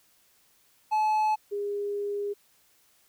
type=tone pair in turn; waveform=triangle / sine; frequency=860 / 407.4 Hz; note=A5 / G#4; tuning=-40 / -33 cents; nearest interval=octave + minor second; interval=1293 cents; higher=first; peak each=-20 / -28 dBFS; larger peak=first; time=0.91-1.36 / 1.51-2.34 s; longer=second; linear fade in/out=20 ms; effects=white hiss -64 dBFS RMS until 3.08 s